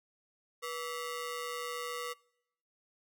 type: ring-modulated tone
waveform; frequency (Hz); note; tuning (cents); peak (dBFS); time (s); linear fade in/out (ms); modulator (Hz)
sawtooth; 819; G#5; -24; -30; 0.62-2.14; 20; 333
effects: noise-tail reverb RT60 0.8 s tail -25 dB re dry